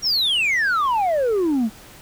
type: exponential sweep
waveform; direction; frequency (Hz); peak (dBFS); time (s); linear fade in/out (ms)
sine; down; 5760 to 207.7; -14; 0.02-1.7; 50
effects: tanh soft clip ceiling -16 dBFS + pink hiss -44 dBFS RMS until 2.01 s